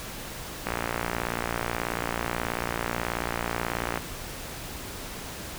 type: click train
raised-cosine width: 0.5 ms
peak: -12 dBFS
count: 194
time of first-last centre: 0.67-3.975 s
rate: 58.4 Hz
effects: pink hiss -38 dBFS RMS until 5.58 s